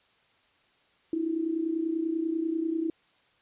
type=tone with amplitude modulation; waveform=sine; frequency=325.5 Hz; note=E4; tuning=22 cents flat; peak=-23 dBFS; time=1.13-2.9 s; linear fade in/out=2 ms; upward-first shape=sine; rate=30.2 Hz; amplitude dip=70%; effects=white hiss -65 dBFS RMS until 3.41 s + resampled to 8000 Hz